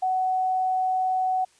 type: tone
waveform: sine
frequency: 747 Hz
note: F#5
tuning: 16 cents sharp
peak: -21 dBFS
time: 0.02-1.45 s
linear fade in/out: 10 ms
effects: white hiss -60 dBFS RMS until 1.59 s + resampled to 22050 Hz